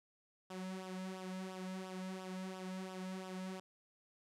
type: tone with flanger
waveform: sawtooth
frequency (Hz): 186.9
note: F#3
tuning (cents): +18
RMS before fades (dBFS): -45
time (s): 0.5-3.6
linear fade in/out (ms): 5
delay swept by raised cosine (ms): 0.45 to 2.75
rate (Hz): 2.9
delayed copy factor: -0.65
effects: low-pass 10000 Hz 12 dB/octave